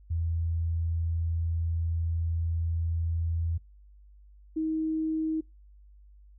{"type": "tone pair in turn", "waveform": "sine", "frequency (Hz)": [83, 316.5], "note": ["E2", "D#4"], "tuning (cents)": [12, 30], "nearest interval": "octave + major seventh", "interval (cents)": 2318, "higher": "second", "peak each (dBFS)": -26, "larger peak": "neither", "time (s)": [[0.1, 3.58], [4.56, 5.41]], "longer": "first", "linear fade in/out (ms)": 10, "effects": ["noise-tail reverb RT60 0.2 s tail -25 dB re dry", "added 50 Hz sine -51 dBFS peak until 6.38 s"]}